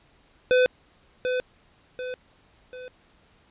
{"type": "tone with echo", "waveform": "square", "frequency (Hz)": 504, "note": "B4", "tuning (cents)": 35, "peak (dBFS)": -17, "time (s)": [0.51, 0.66], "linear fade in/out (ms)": 0, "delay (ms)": 740, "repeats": 3, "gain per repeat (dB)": -7, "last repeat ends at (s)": 2.88, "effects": ["pink hiss -60 dBFS RMS until 3.5 s", "resampled to 8000 Hz"]}